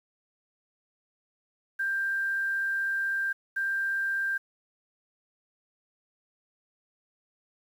sine tone bursts at uneven times, 1584 Hz, G6, 18 cents sharp, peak -26 dBFS, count 2, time 1.79-3.33 / 3.56-4.38 s, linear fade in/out 10 ms, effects 9-bit

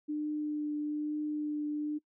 sine tone with vibrato, 299.5 Hz, D4, 34 cents sharp, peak -31 dBFS, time 0.08-1.99 s, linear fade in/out 20 ms, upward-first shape triangle, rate 1.1 Hz, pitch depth 13 cents each way, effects noise-tail reverb RT60 0.1 s tail -23 dB re dry

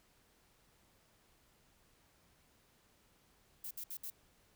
violet noise bursts, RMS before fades -44 dBFS, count 4, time 3.64-4.102 s, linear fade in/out 5 ms, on 69 ms, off 62 ms, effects pink hiss -70 dBFS RMS until 4.55 s

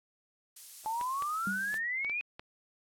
violet noise, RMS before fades -42 dBFS, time 0.56-1.78 s, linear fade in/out 5 ms
sine exponential sweep, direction up, 861 to 2517 Hz, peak -31 dBFS, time 0.86-2.21 s, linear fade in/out 0 ms
clicks, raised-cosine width 0.3 ms, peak -27 dBFS, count 6, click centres 1.012 / 1.223 / 1.742 / 2.047 / 2.097 / 2.395 s
sine tone with exponential decay, 196 Hz, G3, in tune, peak -31 dBFS, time 1.47-1.86 s, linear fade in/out 2 ms, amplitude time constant 83 ms
effects low-pass 10000 Hz 12 dB/octave + AAC 64 kbps

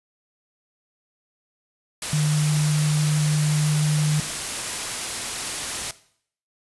sine tone in noise, 151 Hz, D3, 48 cents sharp, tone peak -18 dBFS, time 2.13-4.2 s, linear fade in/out 2 ms, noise white, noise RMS -28 dBFS, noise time 2.02-5.91 s, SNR +7 dB, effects noise-tail reverb RT60 0.6 s tail -17 dB re dry + resampled to 24000 Hz

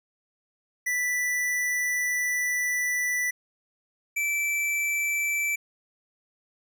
square tone pair in turn, 1975.5 / 2325 Hz, B6 / D7, 0 / -18 cents, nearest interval minor third, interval 282 cents, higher second, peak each -25 dBFS, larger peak neither, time 0.86-3.31 / 4.16-5.56 s, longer first, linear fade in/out 10 ms, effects none

